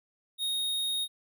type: tone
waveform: square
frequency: 3729 Hz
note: A#7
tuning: in tune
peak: -29 dBFS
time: 0.38-1.08 s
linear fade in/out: 50 ms
effects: none

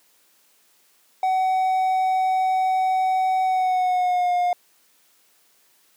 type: tone with pitch glide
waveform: triangle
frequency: 752 to 712.7 Hz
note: F#5 to F5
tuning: +28 to +35 cents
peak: -16 dBFS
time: 1.23-4.53 s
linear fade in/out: 2 ms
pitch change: -93 cents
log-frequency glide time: 3.45-4.33 s
effects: white hiss -60 dBFS RMS until 5.96 s + high-pass 200 Hz 12 dB/octave

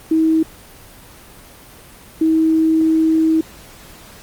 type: tone pair in turn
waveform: sine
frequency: 320 / 320 Hz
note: D#4 / D#4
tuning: +49 / +49 cents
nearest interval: unison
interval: 0 cents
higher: neither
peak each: -11 dBFS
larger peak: neither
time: 0.11-0.43 / 2.21-3.41 s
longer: second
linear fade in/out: 5 ms
effects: pink hiss -41 dBFS RMS until 4.22 s + Opus 24 kbps

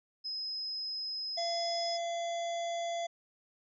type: tone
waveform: sine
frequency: 5090 Hz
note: D#8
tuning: 39 cents sharp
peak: -35 dBFS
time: 0.24-1.98 s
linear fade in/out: 20 ms
type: harmonic tone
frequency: 682 Hz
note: F5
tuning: 41 cents flat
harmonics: 1 / 3 / 5 / 7 / 9 / 10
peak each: -33 / -47 / -45 / -57 / -52 / -52 dBFS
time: 1.37-3.07 s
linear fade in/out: 10 ms
effects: none

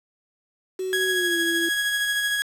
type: tone with pitch glide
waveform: sine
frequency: 374.5 to 335.6 Hz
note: F#4 to E4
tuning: +21 to +31 cents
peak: -25 dBFS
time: 0.79-1.69 s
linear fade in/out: 5 ms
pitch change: -190 cents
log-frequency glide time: 1.09-1.39 s
type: tone with tremolo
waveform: 30% pulse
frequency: 1661.2 Hz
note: G#6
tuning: in tune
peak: -18 dBFS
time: 0.93-2.42 s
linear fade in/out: 0 ms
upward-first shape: sine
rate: 13 Hz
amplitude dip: 30%
effects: resampled to 32000 Hz + 7-bit

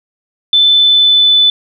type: tone with pitch glide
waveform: sine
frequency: 3521 to 3499 Hz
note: A7 to A7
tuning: 0 to -10 cents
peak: -5 dBFS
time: 0.53-1.5 s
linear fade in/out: 2 ms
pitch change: -10 cents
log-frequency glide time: 0.64-1.37 s
effects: none

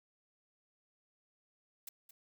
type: noise with echo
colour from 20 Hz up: blue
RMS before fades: -45 dBFS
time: 1.87-1.89 s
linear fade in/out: 5 ms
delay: 220 ms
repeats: 1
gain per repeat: -12 dB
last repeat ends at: 2.11 s
effects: none

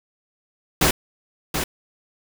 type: noise with echo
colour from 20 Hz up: pink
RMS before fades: -17 dBFS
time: 0.81-0.91 s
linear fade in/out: 5 ms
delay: 730 ms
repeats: 1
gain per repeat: -7 dB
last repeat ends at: 1.64 s
effects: none

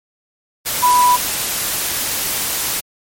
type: tone in noise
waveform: sine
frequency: 987.8 Hz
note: B5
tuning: in tune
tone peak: -9 dBFS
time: 0.82-1.17 s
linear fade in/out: 20 ms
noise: white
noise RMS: -20 dBFS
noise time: 0.65-2.81 s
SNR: +8 dB
effects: MP3 64 kbps

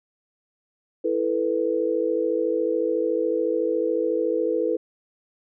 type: chord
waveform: sine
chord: E suspended fourth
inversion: none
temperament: equal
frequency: 329.6 / 440 / 493.9 Hz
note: E4 / A4 / B4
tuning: 0 / 0 / 0 cents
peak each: -26 / -25 / -24 dBFS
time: 1.04-4.77 s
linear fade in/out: 10 ms
effects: none

